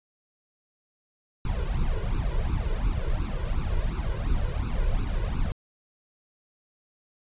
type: noise with flanger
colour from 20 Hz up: brown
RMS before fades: -26 dBFS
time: 1.45-5.52 s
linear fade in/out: 2 ms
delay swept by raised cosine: 0.77 to 2.07 ms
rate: 2.8 Hz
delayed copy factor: +1
effects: resampled to 8000 Hz